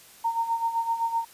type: tone with tremolo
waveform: sine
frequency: 919 Hz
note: A#5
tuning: 25 cents flat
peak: -21 dBFS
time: 0.24-1.25 s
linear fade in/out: 10 ms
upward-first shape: sine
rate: 7.8 Hz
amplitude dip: 70%
effects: white hiss -51 dBFS RMS until 1.33 s + resampled to 32000 Hz